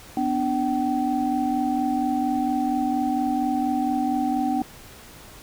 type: tone cluster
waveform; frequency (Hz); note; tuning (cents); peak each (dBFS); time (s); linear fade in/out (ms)
sine; 249.5 / 293.8 / 764; B3 / D4 / G5; +18 / +1 / -45; -25; 0.17-4.62; 2
effects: pink hiss -45 dBFS RMS until 5.42 s